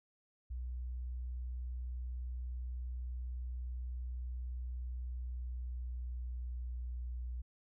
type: tone with pitch glide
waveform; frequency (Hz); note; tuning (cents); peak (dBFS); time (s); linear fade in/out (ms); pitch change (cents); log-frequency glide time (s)
sine; 61.74 to 60.96; B1 to B1; 0 to -22; -38; 0.5-7.42; 10; -22; 5.03-6.83
effects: none